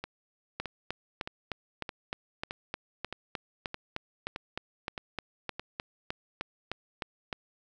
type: two click trains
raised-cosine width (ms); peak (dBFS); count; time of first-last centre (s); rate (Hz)
0.3; -20 / -17; 10 / 23; 0.04-5.596 / 0.6-7.328; 1.62 / 3.27
effects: none